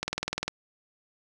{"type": "click train", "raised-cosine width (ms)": 0.2, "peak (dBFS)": -12, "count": 10, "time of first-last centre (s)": [0.03, 0.48], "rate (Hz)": 20, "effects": []}